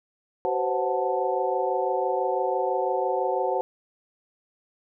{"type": "tone cluster", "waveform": "sine", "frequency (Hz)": [377.4, 507, 533, 734, 881], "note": ["F#4", "B4", "C5", "F#5", "A5"], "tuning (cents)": [34, 45, 32, -14, 2], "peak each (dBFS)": -29, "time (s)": [0.45, 3.61], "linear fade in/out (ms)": 0, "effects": []}